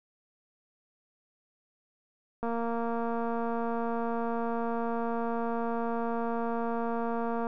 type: click train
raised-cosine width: 1 ms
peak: -20 dBFS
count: 1170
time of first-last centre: 2.43-7.469 s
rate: 232 Hz
effects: none